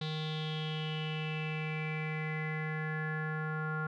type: tone with low-pass filter sweep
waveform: square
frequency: 155.56 Hz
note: D#3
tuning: in tune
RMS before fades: -36 dBFS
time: 0.01-3.87 s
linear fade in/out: 5 ms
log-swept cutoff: 3800 to 1400 Hz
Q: 7.2
effects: none